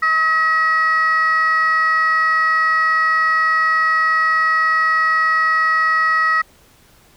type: tone pair together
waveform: sine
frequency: 1277.4 / 1914 Hz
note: D#6 / A#6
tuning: +45 / +45 cents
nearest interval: perfect fifth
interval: 700 cents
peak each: -14 dBFS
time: 0.02-6.42 s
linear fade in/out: 10 ms
effects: tanh soft clip ceiling -9 dBFS + pink hiss -51 dBFS RMS until 7.16 s